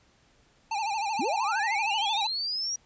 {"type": "tone with vibrato", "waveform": "square", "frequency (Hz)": 847, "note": "G#5", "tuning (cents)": 34, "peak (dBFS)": -28, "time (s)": [0.71, 2.27], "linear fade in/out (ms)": 5, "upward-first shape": "sine", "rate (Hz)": 13, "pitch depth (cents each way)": 120}
{"type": "linear sweep", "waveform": "sine", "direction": "up", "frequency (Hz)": [200.2, 5780], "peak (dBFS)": -28, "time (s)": [1.19, 2.76], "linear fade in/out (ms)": 5}
{"effects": ["pink hiss -63 dBFS RMS until 2.85 s", "resampled to 16000 Hz"]}